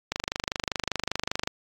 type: click train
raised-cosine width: 0.2 ms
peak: -9 dBFS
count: 35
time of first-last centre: 0.12-1.475 s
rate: 25.1 Hz
effects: AAC 48 kbps